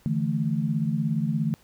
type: chord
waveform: sine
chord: D suspended second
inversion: none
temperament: equal with one note detuned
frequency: 147.85 / 164.81 / 220 Hz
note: D3 / E3 / A3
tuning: +12 / 0 / 0 cents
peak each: -27 dBFS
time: 0.06-1.54 s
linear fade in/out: 0 ms
effects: pink hiss -59 dBFS RMS until 1.63 s